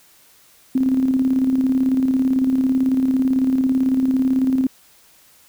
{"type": "tone with tremolo", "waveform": "sine", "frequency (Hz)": 261.6, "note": "C4", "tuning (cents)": 0, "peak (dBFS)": -13, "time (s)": [0.75, 4.67], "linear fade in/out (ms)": 5, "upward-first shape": "square", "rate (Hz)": 18, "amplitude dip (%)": 40, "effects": ["white hiss -52 dBFS RMS until 5.48 s"]}